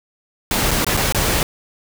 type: noise with dropouts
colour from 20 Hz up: pink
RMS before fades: -18 dBFS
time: 0.51-1.43 s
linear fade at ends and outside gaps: 1 ms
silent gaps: 0.709-0.713 / 0.846-0.866 / 0.968-0.972 / 1.124-1.147 s
effects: none